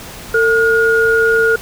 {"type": "tone pair together", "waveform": "sine", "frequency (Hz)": [451, 1431.8], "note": ["A4", "F6"], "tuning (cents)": [43, 43], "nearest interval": "octave + minor sixth", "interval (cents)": 2000, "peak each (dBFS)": -12, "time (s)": [0.34, 1.56], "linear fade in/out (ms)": 5, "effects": ["pink hiss -32 dBFS RMS until 1.61 s"]}